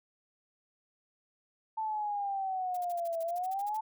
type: exponential two-way sweep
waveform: sine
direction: down then up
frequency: 886 to 656 to 886 Hz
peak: -31 dBFS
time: 1.77-3.81 s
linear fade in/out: 10 ms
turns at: 3.22 s
type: noise bursts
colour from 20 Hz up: blue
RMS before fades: -50 dBFS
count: 14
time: 2.74-3.772 s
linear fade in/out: 5 ms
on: 31 ms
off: 46 ms
effects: none